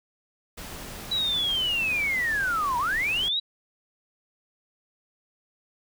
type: noise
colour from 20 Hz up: pink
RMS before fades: -39 dBFS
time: 0.57-3.29 s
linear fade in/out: 10 ms
type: linear two-way sweep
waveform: sine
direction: down then up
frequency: 3951 to 932.3 to 3951 Hz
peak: -23 dBFS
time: 1.11-3.4 s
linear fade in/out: 10 ms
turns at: 2.78 s
effects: none